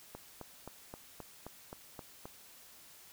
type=click train; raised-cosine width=1 ms; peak=-30 dBFS; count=9; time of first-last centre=0.15-2.255 s; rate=3.8 Hz; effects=white hiss -57 dBFS RMS until 3.12 s